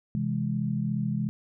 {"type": "chord", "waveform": "sine", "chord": "C augmented", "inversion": "none", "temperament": "equal", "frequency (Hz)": [130.81, 164.81, 207.7], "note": ["C3", "E3", "G#3"], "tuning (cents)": [0, 0, 0], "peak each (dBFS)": [-30, -31, -29], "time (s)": [0.15, 1.29], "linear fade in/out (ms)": 0, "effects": []}